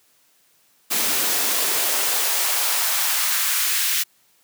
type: noise with high-pass filter sweep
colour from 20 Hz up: white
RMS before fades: -21 dBFS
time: 0.9-4.04 s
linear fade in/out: 20 ms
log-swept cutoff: 210 to 2000 Hz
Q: 1.1
effects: white hiss -60 dBFS RMS until 4.43 s + high-pass 100 Hz 12 dB/octave